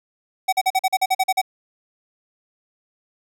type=tone bursts; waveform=square; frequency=757 Hz; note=F#5; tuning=39 cents sharp; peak=-16 dBFS; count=11; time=0.48-1.416 s; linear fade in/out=10 ms; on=46 ms; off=43 ms; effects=none